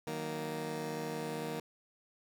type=chord; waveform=15% pulse; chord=D# minor; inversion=none; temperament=just; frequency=155.56 / 186.68 / 233.3 Hz; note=D#3 / F#3 / A#3; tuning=0 / +16 / +2 cents; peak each=-34 / -40 / -35 dBFS; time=0.07-1.6 s; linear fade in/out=2 ms; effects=none